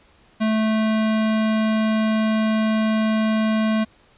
square tone, 218.6 Hz, A3, 11 cents flat, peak -18 dBFS, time 0.4-3.85 s, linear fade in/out 20 ms, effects pink hiss -55 dBFS RMS until 4.17 s + resampled to 8000 Hz

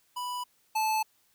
square tone pair in turn, 987.8 / 871.4 Hz, B5 / A5, 0 / -17 cents, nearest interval major second, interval 217 cents, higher first, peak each -33 / -26 dBFS, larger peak second, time 0.16-0.44 / 0.75-1.03 s, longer neither, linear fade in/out 10 ms, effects white hiss -68 dBFS RMS until 1.34 s

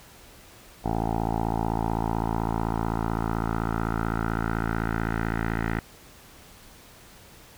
10% pulse tone with low-pass filter sweep, 55.8 Hz, A1, 25 cents sharp, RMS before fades -27 dBFS, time 0.84-5.8 s, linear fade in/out 10 ms, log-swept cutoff 760 to 1800 Hz, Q 3.4, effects pink hiss -50 dBFS RMS until 7.57 s

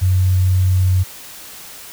sine tone, 92.5 Hz, F#2, in tune, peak -11 dBFS, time 0.01-1.04 s, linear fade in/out 20 ms, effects white hiss -36 dBFS RMS until 1.92 s

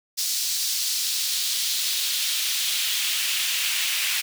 pink noise with high-pass filter sweep, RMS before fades -25 dBFS, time 0.17-4.22 s, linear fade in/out 20 ms, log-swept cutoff 4900 to 2500 Hz, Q 1.7, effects none

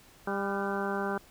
harmonic tone with a mistuned harmonic, 198.7 Hz, G3, 24 cents sharp, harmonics 1 / 2 / 3 / 4 / 5 / 6 / 7 / 8, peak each -35 / -34 / -39 / -37 / -40 / -40 / -40 / -39 dBFS, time 0.27-1.18 s, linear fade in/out 5 ms, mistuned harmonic 8, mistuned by -65 cents, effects pink hiss -57 dBFS RMS until 1.3 s

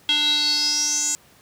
square tone with band-pass filter sweep, 296.3 Hz, D4, 15 cents sharp, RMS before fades -21 dBFS, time 0.09-1.15 s, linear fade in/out 0 ms, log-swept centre 3300 to 7200 Hz, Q 9.1, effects pink hiss -53 dBFS RMS until 1.41 s + high-pass 80 Hz 12 dB/octave

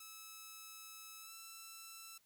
5% pulse tone with pitch glide, 1300 to 1331.2 Hz, E6 to E6, -24 to +17 cents, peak -40 dBFS, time 0-2.18 s, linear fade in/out 5 ms, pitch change +41 cents, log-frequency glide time 1.2-1.34 s, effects white hiss -74 dBFS RMS until 2.25 s

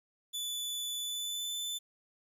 sawtooth tone with pitch glide, 3477 to 3519 Hz, A7 to A7, -21 to 0 cents, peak -32 dBFS, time 0.33-1.79 s, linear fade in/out 20 ms, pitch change +21 cents, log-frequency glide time 0.99-1.54 s, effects 11-bit

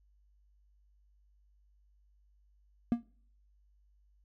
triangle tone with exponential decay, 235.9 Hz, A#3, 21 cents sharp, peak -19 dBFS, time 2.92-3.03 s, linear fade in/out 0 ms, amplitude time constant 23 ms, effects noise-tail reverb RT60 0.6 s tail -26 dB re dry + added 50 Hz sine -64 dBFS peak until 4.24 s

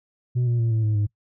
sine tone with pitch steps, 123.4 / 119.2 / 115.14 / 111.21 / 107.43 / 103.77 Hz, B2 / A#2 / A#2 / A2 / A2 / G#2, -1 / +39 / -21 / +19 / -41 / -1 cents, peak -16 dBFS, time 0.35-1.07 s, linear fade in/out 20 ms, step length 120 ms, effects noise-tail reverb RT60 0.1 s tail -22 dB re dry + tanh soft clip ceiling -18 dBFS

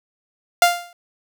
sawtooth tone with exponential decay, 698.5 Hz, F5, in tune, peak -4 dBFS, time 0.62-0.93 s, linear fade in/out 2 ms, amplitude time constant 66 ms, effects none

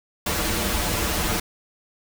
pink noise with comb filter, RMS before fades -24 dBFS, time 0.26-1.4 s, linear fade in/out 5 ms, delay 7.5 ms, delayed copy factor -0.8, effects none

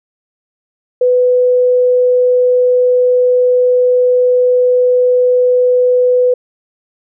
sine tone, 498.2 Hz, B4, 15 cents sharp, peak -7 dBFS, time 1.01-6.34 s, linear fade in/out 5 ms, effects none

